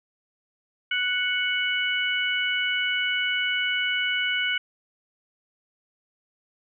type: harmonic tone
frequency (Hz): 740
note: F#5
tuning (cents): 0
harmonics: 2 / 3 / 4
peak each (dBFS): -27 / -27 / -27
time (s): 0.91-4.58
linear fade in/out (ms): 5
effects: none